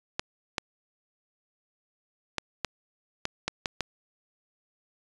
clicks, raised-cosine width 0.2 ms, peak -10 dBFS, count 8, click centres 0.195 / 0.582 / 2.383 / 2.647 / 3.254 / 3.48 / 3.658 / 3.807 s, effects resampled to 22050 Hz

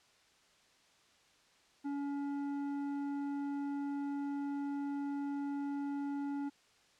triangle tone with tanh clipping, 283 Hz, C#4, 36 cents sharp, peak -37 dBFS, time 1.84-6.5 s, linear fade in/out 20 ms, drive 14 dB, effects white hiss -67 dBFS RMS until 6.99 s + low-pass 6000 Hz 12 dB/octave

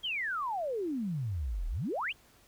sine exponential two-way sweep, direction down then up, 3322 to 36.52 to 3322 Hz, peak -31 dBFS, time 0.03-2.13 s, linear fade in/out 20 ms, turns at 1.68 s, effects pink hiss -62 dBFS RMS until 2.47 s

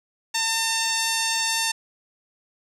5% pulse tone with low-pass filter, 902 Hz, A5, 43 cents sharp, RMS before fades -24 dBFS, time 0.34-1.72 s, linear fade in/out 10 ms, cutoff 8600 Hz, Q 0.81, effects none

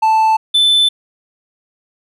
triangle tone pair in turn, 880 / 3520 Hz, A5 / A7, 0 / 0 cents, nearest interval 2 octaves, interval 2400 cents, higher second, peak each -7 dBFS, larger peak neither, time 0.02-0.37 / 0.54-0.89 s, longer neither, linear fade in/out 10 ms, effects resampled to 32000 Hz

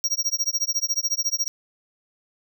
square tone with tremolo, 5640 Hz, F8, 16 cents sharp, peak -19 dBFS, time 0.04-1.48 s, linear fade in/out 0 ms, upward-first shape sine, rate 14 Hz, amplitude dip 100%, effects none

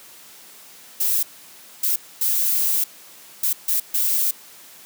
violet noise bursts at uneven times, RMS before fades -20 dBFS, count 6, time 1-1.23 / 1.83-1.96 / 2.21-2.84 / 3.43-3.53 / 3.68-3.8 / 3.94-4.31 s, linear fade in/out 5 ms, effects white hiss -45 dBFS RMS until 4.85 s + high-pass 150 Hz 12 dB/octave

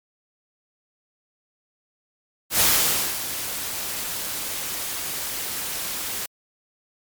white noise with ADSR envelope, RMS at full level -17 dBFS, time 2.5-6.26 s, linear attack 100 ms, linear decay 570 ms, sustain -12 dB, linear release 5 ms, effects MP3 96 kbps

